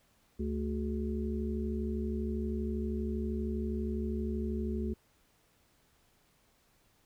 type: harmonic tone with a mistuned harmonic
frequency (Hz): 73.42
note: D2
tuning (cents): 0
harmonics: 1 / 3 / 5 / 6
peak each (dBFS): -35 / -35 / -39 / -44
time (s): 0.39-4.94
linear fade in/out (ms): 10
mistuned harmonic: 6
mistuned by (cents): -84
effects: pink hiss -69 dBFS RMS until 7.05 s